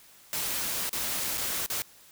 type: noise with dropouts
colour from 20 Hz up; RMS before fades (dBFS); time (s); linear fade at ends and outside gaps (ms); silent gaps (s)
white; -31; 0.33-1.82; 0; 0.893-0.93 / 1.374-1.379 / 1.661-1.701
effects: white hiss -55 dBFS RMS until 2.11 s